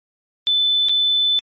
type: tone with dropouts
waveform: sine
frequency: 3512 Hz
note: A7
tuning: 4 cents flat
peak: -14 dBFS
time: 0.47-1.39 s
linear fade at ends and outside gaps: 0 ms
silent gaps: 0.886-0.894 s
effects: MP3 32 kbps